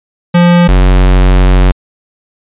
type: tone pair in turn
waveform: square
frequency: 174.4 / 46.19 Hz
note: F3 / F#1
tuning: -2 / -2 cents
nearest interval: octave + major seventh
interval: 2300 cents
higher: first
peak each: -4 dBFS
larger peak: neither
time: 0.34-0.68 / 0.68-1.72 s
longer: second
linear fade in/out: 10 ms
effects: resampled to 8000 Hz